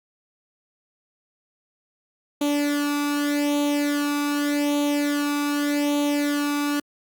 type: tone with flanger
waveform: sawtooth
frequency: 290.1 Hz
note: D4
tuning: 21 cents flat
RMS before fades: -23 dBFS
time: 2.41-6.8 s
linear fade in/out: 5 ms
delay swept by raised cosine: 0.29 to 0.81 ms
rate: 0.84 Hz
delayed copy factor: +0.7
effects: Opus 48 kbps